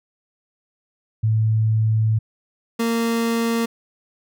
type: tone pair in turn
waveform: sine / 30% pulse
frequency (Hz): 110 / 230.4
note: A2 / A#3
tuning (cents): 0 / -20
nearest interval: octave + minor second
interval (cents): 1280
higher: second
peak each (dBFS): -15 / -16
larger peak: first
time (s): 1.23-2.19 / 2.79-3.66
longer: first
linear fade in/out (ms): 10
effects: none

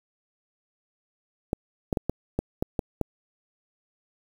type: clicks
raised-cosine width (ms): 2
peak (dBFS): -11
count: 8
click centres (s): 1.531 / 1.928 / 1.972 / 2.096 / 2.39 / 2.625 / 2.792 / 3.013
effects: 7-bit

